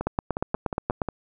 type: two click trains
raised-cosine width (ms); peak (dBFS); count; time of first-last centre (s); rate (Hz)
1; -14 / -10; 7 / 9; 0.01-1.087 / 0.07-1.018; 5.57 / 8.44
effects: none